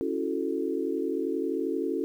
sine chord, F# minor seventh, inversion second, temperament equal, 277.2 / 329.6 / 370 / 440 Hz, C#4 / E4 / F#4 / A4, 0 / 0 / 0 / 0 cents, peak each -32 dBFS, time 0.01-2.04 s, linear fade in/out 0 ms, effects 10-bit

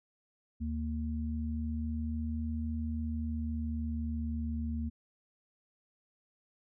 sine tone pair together, 77.05 / 230.9 Hz, D#2 / A#3, -16 / -16 cents, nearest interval octave + perfect fifth, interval 1900 cents, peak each -34 / -36 dBFS, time 0.6-4.9 s, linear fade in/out 20 ms, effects none

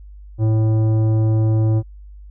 sine tone with tanh clipping, 110 Hz, A2, in tune, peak -15 dBFS, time 0.38-1.83 s, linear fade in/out 50 ms, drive 12 dB, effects added 50 Hz sine -36 dBFS peak until 2.3 s

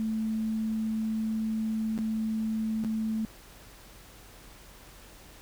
sine tone with dropouts, 220 Hz, A3, in tune, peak -27 dBFS, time 0-3.25 s, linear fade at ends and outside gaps 0 ms, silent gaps 1.978-1.988 / 2.839-2.847 s, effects added 46 Hz sine -54 dBFS peak until 5.41 s + pink hiss -52 dBFS RMS until 5.41 s

